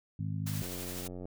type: harmonic tone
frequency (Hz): 51.91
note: G#1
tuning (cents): 0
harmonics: 2 / 3 / 4 / 5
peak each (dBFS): -35 / -36 / -44 / -45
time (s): 0.19-0.63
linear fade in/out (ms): 5
type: noise with tremolo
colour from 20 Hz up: white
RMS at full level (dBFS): -41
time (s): 0.46-1.08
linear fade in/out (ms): 10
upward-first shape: triangle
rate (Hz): 12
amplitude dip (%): 35
type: click train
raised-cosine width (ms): 2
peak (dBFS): -30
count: 58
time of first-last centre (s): 0.62-1.255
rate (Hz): 89.8
effects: none